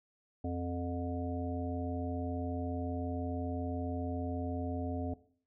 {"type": "harmonic tone with a mistuned harmonic", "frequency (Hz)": 87.31, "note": "F2", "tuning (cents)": 0, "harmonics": [1, 3, 5, 7, 8], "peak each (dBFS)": [-37, -37, -44, -44, -44], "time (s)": [0.44, 5.14], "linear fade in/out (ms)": 5, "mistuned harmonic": 8, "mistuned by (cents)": 65, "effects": ["noise-tail reverb RT60 0.5 s tail -17 dB re dry"]}